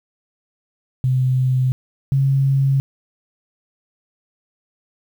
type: tone pair in turn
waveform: sine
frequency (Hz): 128.8 / 136.27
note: C3 / C#3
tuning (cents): -27 / -29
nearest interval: minor second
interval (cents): 98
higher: second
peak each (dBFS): -14 / -13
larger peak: second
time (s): 1.04-1.72 / 2.12-2.8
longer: neither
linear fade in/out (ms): 0
effects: 8-bit